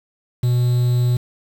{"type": "tone with quantisation", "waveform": "triangle", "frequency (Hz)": 122.7, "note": "B2", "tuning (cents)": -11, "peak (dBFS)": -12, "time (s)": [0.43, 1.17], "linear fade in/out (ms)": 5, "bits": 6, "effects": []}